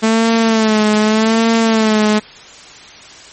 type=tone with vibrato; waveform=sawtooth; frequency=220 Hz; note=A3; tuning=in tune; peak=-6 dBFS; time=0.02-2.2 s; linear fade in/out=20 ms; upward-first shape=sine; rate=0.84 Hz; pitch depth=61 cents each way; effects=white hiss -37 dBFS RMS until 3.32 s + MP3 32 kbps